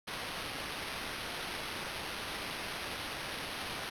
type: noise with sample-and-hold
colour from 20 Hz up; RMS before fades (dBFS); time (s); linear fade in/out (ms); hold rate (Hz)
blue; -40; 0.07-3.9; 10; 7350
effects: low-pass 12000 Hz 12 dB/octave